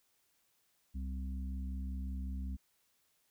harmonic tone, 65.41 Hz, C2, in tune, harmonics 1 / 3 / 4, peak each -37 / -46 / -51 dBFS, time 0.94-2.57 s, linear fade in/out 20 ms, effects white hiss -75 dBFS RMS until 3.3 s

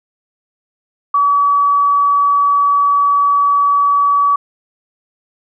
sine tone, 1141 Hz, C#6, 50 cents sharp, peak -9 dBFS, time 1.14-4.36 s, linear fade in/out 5 ms, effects none

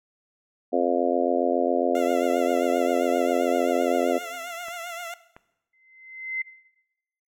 harmonic tone, 87.31 Hz, F2, in tune, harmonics 3 / 4 / 5 / 6 / 7 / 8, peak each -27 / -27 / -27 / -27 / -27 / -27 dBFS, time 0.72-4.19 s, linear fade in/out 20 ms
15% pulse tone with vibrato, 688 Hz, F5, 26 cents flat, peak -27 dBFS, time 1.95-5.14 s, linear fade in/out 2 ms, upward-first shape triangle, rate 7.6 Hz, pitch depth 77 cents each way
clicks, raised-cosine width 0.5 ms, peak -29 dBFS, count 2, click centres 4.684 / 5.365 s
sine tone with exponential growth, 2064 Hz, C7, 24 cents flat, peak -23 dBFS, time 5.73-6.42 s, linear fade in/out 5 ms, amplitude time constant 150 ms
effects noise-tail reverb RT60 0.9 s tail -17 dB re dry

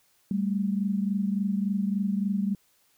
sine tone pair together, 196.1 / 219.6 Hz, G3 / A3, +1 / -3 cents, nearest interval major second, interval 196 cents, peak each -25 / -30 dBFS, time 0.31-2.55 s, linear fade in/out 2 ms, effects white hiss -66 dBFS RMS until 2.97 s

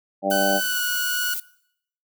harmonic tone, 98 Hz, G2, in tune, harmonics 2 / 3 / 4 / 5 / 6 / 7 / 8, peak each -29 / -28 / -34 / -34 / -22 / -30 / -25 dBFS, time 0.22-0.61 s, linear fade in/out 50 ms
violet noise, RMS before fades -29 dBFS, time 0.3-1.4 s, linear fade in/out 5 ms
sawtooth tone with pitch glide, 1507 to 1465.8 Hz, F#6 to F#6, +31 to -17 cents, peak -20 dBFS, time 0.31-1.34 s, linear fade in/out 5 ms, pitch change -48 cents, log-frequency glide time 0.59-0.8 s
effects noise-tail reverb RT60 0.7 s tail -21 dB re dry

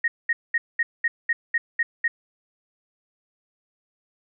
sine tone bursts, 1864.7 Hz, A#6, in tune, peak -18 dBFS, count 9, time 0.04-2.08 s, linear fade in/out 5 ms, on 40 ms, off 210 ms, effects none

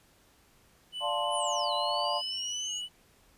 triangle tone with vibrato, 2960 Hz, F#7, in tune, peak -33 dBFS, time 0.92-2.89 s, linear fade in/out 50 ms, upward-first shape square, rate 3.1 Hz, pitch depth 12 cents each way
sine chord, D minor seventh, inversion none, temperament equal, 587.3 / 698.5 / 880 / 1046.5 Hz, D5 / F5 / A5 / C6, 0 / 0 / 0 / 0 cents, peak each -34 dBFS, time 1-2.22 s, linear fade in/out 50 ms
sine exponential two-way sweep, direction down then up, 11000 to 3951 to 6820 Hz, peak -36 dBFS, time 1.3-2.82 s, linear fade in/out 50 ms, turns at 1.73 s
effects pink hiss -63 dBFS RMS until 3.37 s + resampled to 32000 Hz

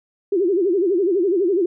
sine tone with vibrato, 370.2 Hz, F#4, 1 cent sharp, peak -15 dBFS, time 0.32-1.66 s, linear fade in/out 5 ms, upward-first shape sine, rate 12 Hz, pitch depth 180 cents each way, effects none

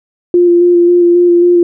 sine tone with vibrato, 349.2 Hz, F4, in tune, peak -4 dBFS, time 0.34-1.63 s, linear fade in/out 2 ms, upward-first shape square, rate 3.7 Hz, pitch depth 14 cents each way, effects none

